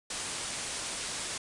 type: low-pass noise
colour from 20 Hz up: white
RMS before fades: -37 dBFS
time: 0.1-1.38 s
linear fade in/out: 5 ms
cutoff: 10000 Hz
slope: 96 dB/octave
effects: resampled to 24000 Hz